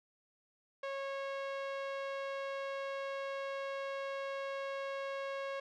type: tone with low-pass filter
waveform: sawtooth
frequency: 548 Hz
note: C#5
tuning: 20 cents flat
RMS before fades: -40 dBFS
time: 0.83-5.6 s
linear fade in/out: 5 ms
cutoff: 3000 Hz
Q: 0.81
effects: none